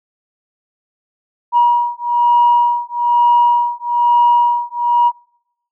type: beating tone pair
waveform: sine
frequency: 957 / 958.1 Hz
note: A#5 / A#5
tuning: +45 / +47 cents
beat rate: 1.1 Hz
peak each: -12 dBFS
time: 1.52-5.12 s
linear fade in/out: 50 ms
effects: noise-tail reverb RT60 0.8 s tail -25 dB re dry + tanh soft clip ceiling -3 dBFS